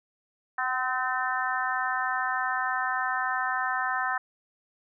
harmonic tone with a mistuned harmonic, 256.7 Hz, C4, 33 cents flat, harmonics 3 / 4 / 5 / 6 / 7, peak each -32 / -32 / -32 / -32 / -32 dBFS, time 0.58-4.18 s, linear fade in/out 5 ms, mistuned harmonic 3, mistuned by -21 cents, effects none

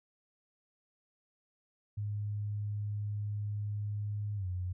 sine tone with pitch glide, 103.83 to 90.91 Hz, G#2 to F#2, 0 to -30 cents, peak -33 dBFS, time 1.97-4.73 s, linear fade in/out 10 ms, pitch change -230 cents, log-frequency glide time 4.36-4.47 s, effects none

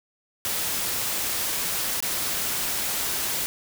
white noise with dropouts, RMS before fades -27 dBFS, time 0.45-3.46 s, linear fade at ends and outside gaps 0 ms, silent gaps 2.004-2.025 s, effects none

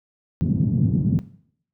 white band-pass noise, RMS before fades -20 dBFS, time 0.41-1.19 s, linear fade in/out 0 ms, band 110 to 190 Hz, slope 24 dB/octave, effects noise-tail reverb RT60 0.6 s tail -17 dB re dry

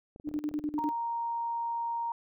clicks, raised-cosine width 2 ms, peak -35 dBFS, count 7, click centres 0.161 / 0.199 / 0.275 / 0.314 / 0.364 / 0.514 / 0.596 s
sine tone with tremolo, 298.9 Hz, D4, 31 cents sharp, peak -28 dBFS, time 0.24-0.93 s, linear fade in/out 50 ms, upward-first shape square, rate 10 Hz, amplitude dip 80%
sine tone, 932.3 Hz, A#5, in tune, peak -30 dBFS, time 0.78-2.12 s, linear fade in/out 2 ms
effects none

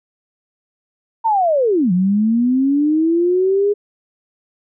sine linear two-way sweep, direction down then up, 932.3 to 174.61 to 415.4 Hz, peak -12 dBFS, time 1.24-3.74 s, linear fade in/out 20 ms, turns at 1.92 s, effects none

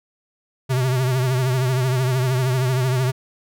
square tone with vibrato, 128.6 Hz, C3, 30 cents flat, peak -18 dBFS, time 0.69-3.12 s, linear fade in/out 20 ms, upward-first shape triangle, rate 13 Hz, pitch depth 82 cents each way, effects none

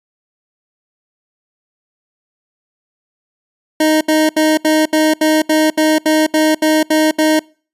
25% pulse tone bursts, 311.1 Hz, D#4, in tune, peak -6 dBFS, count 13, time 3.8-7.394 s, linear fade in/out 5 ms, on 210 ms, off 72 ms, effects noise-tail reverb RT60 0.4 s tail -26 dB re dry + resampled to 32000 Hz

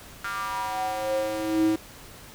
square tone with high-pass filter sweep, 107.5 Hz, A2, 40 cents flat, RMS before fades -27 dBFS, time 0.24-1.76 s, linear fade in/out 5 ms, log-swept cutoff 1400 to 280 Hz, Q 6.3, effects pink hiss -46 dBFS RMS until 2.34 s

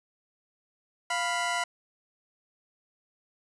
20% pulse tone pair together, 698.5 / 987.2 Hz, F5 / B5, 0 / -1 cents, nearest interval tritone, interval 599 cents, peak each -25 dBFS, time 1.1-1.64 s, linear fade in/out 5 ms, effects resampled to 24000 Hz + 9-bit

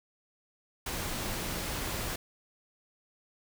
pink noise, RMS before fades -35 dBFS, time 0.86-2.16 s, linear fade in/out 5 ms, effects none

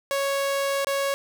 sawtooth tone with dropouts, 554 Hz, C#5, 1 cent flat, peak -19 dBFS, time 0.11-1.14 s, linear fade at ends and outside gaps 0 ms, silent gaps 0.846-0.87 s, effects none

